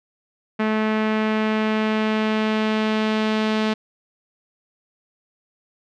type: tone with low-pass filter sweep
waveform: sawtooth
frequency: 216.8 Hz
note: A3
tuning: 25 cents flat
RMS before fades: -21 dBFS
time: 0.59-3.74 s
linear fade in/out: 10 ms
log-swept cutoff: 2200 to 3700 Hz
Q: 1.4
effects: none